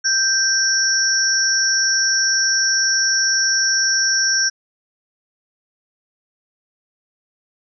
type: tone cluster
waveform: sine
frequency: 1568 / 5450 / 5750 Hz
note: G6 / F8 / F8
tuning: 0 / -43 / +50 cents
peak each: -19 dBFS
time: 0.04-4.5 s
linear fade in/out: 20 ms
effects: none